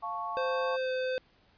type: chord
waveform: sine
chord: F augmented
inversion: none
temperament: equal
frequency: 698.5 / 880 / 1108.7 Hz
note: F5 / A5 / C#6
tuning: 0 / 0 / 0 cents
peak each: -39 / -38 / -35 dBFS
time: 0.02-0.77 s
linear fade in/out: 20 ms
type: tone with pitch glide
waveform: square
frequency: 520 to 513.7 Hz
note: C5 to C5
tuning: -11 to -32 cents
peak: -30 dBFS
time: 0.37-1.18 s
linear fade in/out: 0 ms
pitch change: -21 cents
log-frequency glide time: 0.78-0.91 s
effects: pink hiss -65 dBFS RMS until 1.57 s + resampled to 11025 Hz